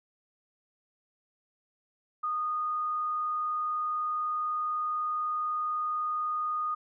sine tone, 1232 Hz, D#6, 17 cents flat, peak -28 dBFS, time 2.23-6.75 s, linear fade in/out 10 ms, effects none

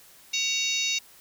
harmonic tone with a mistuned harmonic, 750 Hz, F#5, 23 cents sharp, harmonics 3 / 4 / 5 / 6 / 7 / 8 / 9, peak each -33 / -30 / -29 / -36 / -35 / -31 / -38 dBFS, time 0.33-0.99 s, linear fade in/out 10 ms, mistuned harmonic 4, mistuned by -140 cents, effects white hiss -53 dBFS RMS until 1.2 s

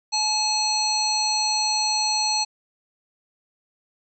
harmonic tone, 856 Hz, A5, 48 cents flat, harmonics 1 / 3 / 5 / 7 / 9, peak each -26 / -32 / -23 / -27 / -32 dBFS, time 0.12-2.45 s, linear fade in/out 20 ms, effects none

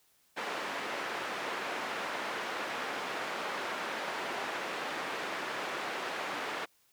white band-pass noise, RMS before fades -37 dBFS, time 0.36-6.66 s, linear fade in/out 20 ms, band 310 to 1800 Hz, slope 12 dB/octave, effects white hiss -69 dBFS RMS until 6.92 s

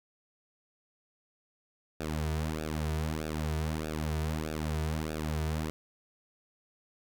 sawtooth tone with flanger, 77.78 Hz, D#2, in tune, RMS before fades -33 dBFS, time 2-5.7 s, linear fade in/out 0 ms, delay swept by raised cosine 0.96 to 3.76 ms, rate 1.6 Hz, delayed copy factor -1, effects none

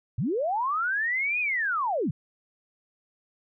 sine linear two-way sweep, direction up then down, 91.2 to 2523 to 108.8 Hz, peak -24 dBFS, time 0.18-2.11 s, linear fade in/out 5 ms, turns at 1.4 s, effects none

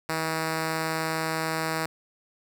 5% pulse tone, 160.4 Hz, E3, 47 cents flat, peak -15 dBFS, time 0.09-1.86 s, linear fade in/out 2 ms, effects none

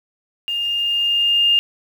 sine tone with level ramp, 2817 Hz, F7, 14 cents sharp, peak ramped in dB -20 to -11 dBFS, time 0.48-1.59 s, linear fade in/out 0 ms, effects 7-bit

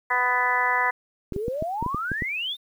harmonic tone, 248.6 Hz, B3, 12 cents sharp, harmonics 2 / 3 / 4 / 5 / 6 / 7 / 8, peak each -35 / -30 / -24 / -31 / -32 / -26 / -26 dBFS, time 0.1-0.91 s, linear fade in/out 10 ms
clicks, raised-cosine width 3 ms, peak -16 dBFS, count 9, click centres 1.323 / 1.363 / 1.482 / 1.624 / 1.826 / 1.863 / 1.946 / 2.117 / 2.222 s
sine exponential sweep, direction up, 367.9 to 3729 Hz, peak -26 dBFS, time 1.33-2.57 s, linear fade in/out 50 ms
effects 9-bit

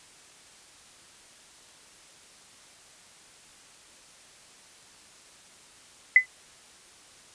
sine tone with exponential decay, 2025 Hz, B6, 43 cents sharp, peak -8 dBFS, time 6.16-6.26 s, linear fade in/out 2 ms, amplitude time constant 20 ms, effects white hiss -53 dBFS RMS until 7.34 s + resampled to 22050 Hz

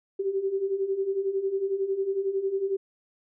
sine beating tone pair, 381.3 / 392.3 Hz, G4 / G4, -48 / +1 cents, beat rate 11 Hz, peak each -31 / -26 dBFS, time 0.19-2.77 s, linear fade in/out 10 ms, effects none

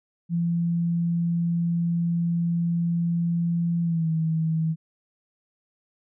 sine tone with pitch glide, 170 to 160.74 Hz, F3 to E3, -46 to -43 cents, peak -21 dBFS, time 0.29-4.76 s, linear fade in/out 50 ms, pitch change -97 cents, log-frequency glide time 3.83-4.09 s, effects none

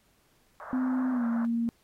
white band-pass noise, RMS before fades -42 dBFS, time 0.6-1.45 s, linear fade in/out 0 ms, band 540 to 1500 Hz, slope 48 dB/octave
sine tone with pitch glide, 256.5 to 232.5 Hz, C4 to A#3, -34 to -4 cents, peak -25 dBFS, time 0.73-1.69 s, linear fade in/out 0 ms, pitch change -170 cents, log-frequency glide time 1.11-1.26 s
effects pink hiss -67 dBFS RMS until 1.83 s + AAC 48 kbps

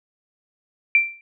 sine tone with exponential decay, 2353 Hz, D7, 3 cents sharp, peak -9 dBFS, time 0.95-1.21 s, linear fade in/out 1 ms, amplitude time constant 55 ms, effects none

